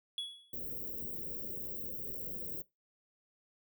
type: tone with exponential decay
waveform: triangle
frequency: 3372 Hz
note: G#7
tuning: 26 cents sharp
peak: -31 dBFS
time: 0.18-0.57 s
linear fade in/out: 1 ms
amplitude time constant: 84 ms
type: band-stop noise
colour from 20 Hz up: white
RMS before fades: -41 dBFS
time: 0.53-2.62 s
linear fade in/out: 5 ms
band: 560 to 16000 Hz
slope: 96 dB/octave
type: click train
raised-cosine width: 3 ms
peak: -39 dBFS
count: 6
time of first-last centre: 1.05-2.366 s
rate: 3.8 Hz
effects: noise-tail reverb RT60 0.2 s tail -20 dB re dry